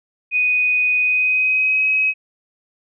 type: tone with pitch glide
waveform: sine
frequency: 2489 to 2544 Hz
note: D#7 to D#7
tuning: 0 to +38 cents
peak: -14 dBFS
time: 0.31-2.14 s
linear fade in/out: 50 ms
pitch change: +38 cents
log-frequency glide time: 0.99-1.86 s
effects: none